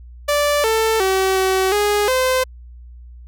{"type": "tone with pitch steps", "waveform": "sawtooth", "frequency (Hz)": [584, 444.6, 381.3, 378.9, 413.7, 515], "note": ["D5", "A4", "G4", "F#4", "G#4", "C5"], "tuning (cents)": [-10, 18, -48, 41, -7, -28], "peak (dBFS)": -11, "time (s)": [0.28, 2.44], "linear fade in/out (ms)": 10, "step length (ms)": 360, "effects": ["added 60 Hz sine -36 dBFS peak until 3.27 s"]}